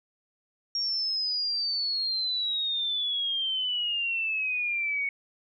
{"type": "exponential sweep", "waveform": "sine", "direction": "down", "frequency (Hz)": [5588, 2217], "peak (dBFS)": -26, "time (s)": [0.75, 5.09], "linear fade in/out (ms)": 2, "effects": []}